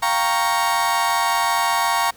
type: chord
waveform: 35% pulse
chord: G half-diminished seventh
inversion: third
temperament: equal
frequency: 698.5 / 784 / 932.3 / 1108.7 Hz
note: F5 / G5 / Bb5 / Db6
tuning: 0 / 0 / 0 / 0 cents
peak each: -24 / -24 / -19 / -21 dBFS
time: 0.02-2.11 s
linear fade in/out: 10 ms
effects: pink hiss -49 dBFS RMS until 2.16 s